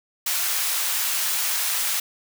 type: high-pass noise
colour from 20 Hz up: white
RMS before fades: -24 dBFS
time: 0.26-2 s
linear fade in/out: 5 ms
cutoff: 920 Hz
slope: 12 dB/octave
effects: none